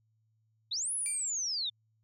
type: linear two-way sweep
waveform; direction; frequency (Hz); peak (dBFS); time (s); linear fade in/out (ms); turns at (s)
sine; up then down; 3488 to 10548 to 3488; -31; 0.71-1.7; 10; 0.93
type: tone with exponential decay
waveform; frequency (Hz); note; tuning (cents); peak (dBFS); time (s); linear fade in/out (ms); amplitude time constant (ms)
sawtooth; 2354; D7; +3; -35; 1.06-1.37; 0; 67
effects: added 110 Hz sine -70 dBFS peak until 2.03 s

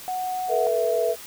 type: tone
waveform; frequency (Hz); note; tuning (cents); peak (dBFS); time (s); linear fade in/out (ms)
sine; 738; F#5; -5; -25; 0.08-0.67; 0
type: chord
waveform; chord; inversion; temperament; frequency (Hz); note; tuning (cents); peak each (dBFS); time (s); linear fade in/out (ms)
sine; A suspended second; none; equal with one note detuned; 440 / 484.8 / 659.3; A4 / B4 / E5; 0 / -32 / 0; -26 / -24 / -23; 0.48-1.16; 50
effects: white hiss -41 dBFS RMS until 1.26 s

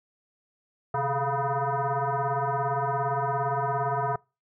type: tone with frequency modulation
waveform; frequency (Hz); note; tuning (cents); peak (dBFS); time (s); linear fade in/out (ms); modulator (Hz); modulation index
sine; 130.81; C3; 0; -24; 0.94-4.16; 5; 279; 4.1
effects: noise-tail reverb RT60 0.3 s tail -26 dB re dry

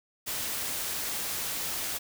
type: noise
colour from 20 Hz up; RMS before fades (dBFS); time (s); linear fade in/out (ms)
white; -33; 0.26-1.99; 20
effects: none

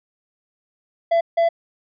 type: tone bursts at uneven times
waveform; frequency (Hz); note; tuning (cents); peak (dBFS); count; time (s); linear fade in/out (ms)
triangle; 672; E5; +33; -12; 2; 1.11-1.21 / 1.37-1.49; 10
effects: resampled to 11025 Hz

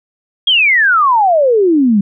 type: exponential sweep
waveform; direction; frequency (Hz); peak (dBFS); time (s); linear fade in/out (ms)
sine; down; 3322 to 192.1; -7; 0.47-2.01; 5
effects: none

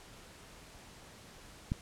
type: click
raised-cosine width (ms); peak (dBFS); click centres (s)
5; -19; 1.719
effects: pink hiss -54 dBFS RMS until 1.81 s + low-pass 10000 Hz 12 dB/octave

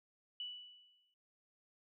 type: tone with exponential decay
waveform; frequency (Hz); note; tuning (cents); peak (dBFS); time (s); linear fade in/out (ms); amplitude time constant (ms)
sine; 2960; F#7; 0; -39; 0.4-1.14; 2; 160
effects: none

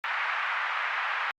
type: band-pass noise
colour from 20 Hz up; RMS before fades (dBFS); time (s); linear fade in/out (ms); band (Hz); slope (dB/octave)
white; -30; 0.04-1.31; 0; 900 to 2100; 24
effects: Opus 48 kbps

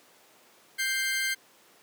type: tone pair together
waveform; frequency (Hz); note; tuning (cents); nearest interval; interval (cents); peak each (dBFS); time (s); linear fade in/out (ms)
sawtooth; 1572.1 / 2100; G6 / C7; +5 / +6; perfect fourth; 501; -26; 0.78-1.35; 20
effects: pink hiss -58 dBFS RMS until 1.82 s + high-pass 300 Hz 12 dB/octave

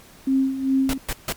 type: tone with tremolo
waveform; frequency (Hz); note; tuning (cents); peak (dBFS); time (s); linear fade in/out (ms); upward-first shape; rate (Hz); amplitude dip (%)
sine; 267; C4; +35; -15; 0.27-0.98; 5; sine; 2.5; 70
type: noise bursts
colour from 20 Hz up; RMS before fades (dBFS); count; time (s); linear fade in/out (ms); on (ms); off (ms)
pink; -25; 3; 0.89-1.325; 2; 45; 150
effects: pink hiss -48 dBFS RMS until 1.36 s + MP3 96 kbps

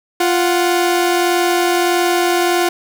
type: tone pair together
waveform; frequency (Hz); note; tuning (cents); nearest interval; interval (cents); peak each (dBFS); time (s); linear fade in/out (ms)
sawtooth; 349.2 / 740; F4 / F#5; 0 / 0; octave + minor second; 1300; -10 / -15; 0.2-2.69; 5
effects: none

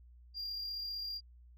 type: tone with amplitude modulation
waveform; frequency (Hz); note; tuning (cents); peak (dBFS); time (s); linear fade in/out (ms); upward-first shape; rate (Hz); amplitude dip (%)
sine; 4783; D8; +31; -34; 0.34-1.21; 50; sine; 35.4; 35
effects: tanh soft clip ceiling -36 dBFS + added 60 Hz sine -55 dBFS peak until 1.57 s

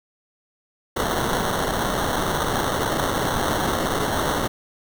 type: noise with sample-and-hold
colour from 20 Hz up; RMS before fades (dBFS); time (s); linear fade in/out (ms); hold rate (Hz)
white; -23; 0.96-4.48; 10; 2450
effects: none

